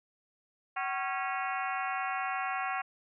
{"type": "harmonic tone with a mistuned harmonic", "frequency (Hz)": 274.7, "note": "C#4", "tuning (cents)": -16, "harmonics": [3, 4, 5, 6, 7, 8, 9, 10], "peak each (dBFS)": [-35, -37, -39, -41, -42, -43, -44, -45], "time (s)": [0.76, 2.82], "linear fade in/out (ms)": 10, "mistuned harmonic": 3, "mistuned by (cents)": -140, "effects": []}